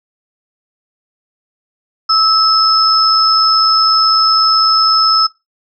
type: tone pair together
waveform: sine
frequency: 1302 / 5208 Hz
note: E6 / E8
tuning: -22 / -22 cents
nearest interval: 2 octaves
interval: 2400 cents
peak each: -11 dBFS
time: 2.09-5.27 s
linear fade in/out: 10 ms
effects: noise-tail reverb RT60 0.2 s tail -17 dB re dry